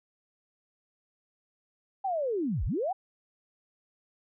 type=linear two-way sweep; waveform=sine; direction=down then up; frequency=803 to 30.87 to 803 Hz; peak=-27 dBFS; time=2.04-2.93 s; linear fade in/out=10 ms; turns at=2.65 s; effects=none